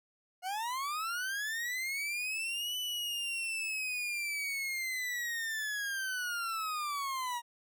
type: linear two-way sweep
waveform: 40% pulse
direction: up then down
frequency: 710 to 3002 to 940 Hz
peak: -33 dBFS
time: 0.42-7.42 s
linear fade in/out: 50 ms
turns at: 2.77 s
effects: none